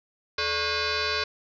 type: tone with frequency modulation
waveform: sine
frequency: 1451 Hz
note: F#6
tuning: 34 cents flat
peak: -24 dBFS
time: 0.38-1.24 s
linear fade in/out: 5 ms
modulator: 510 Hz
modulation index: 6.8
effects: none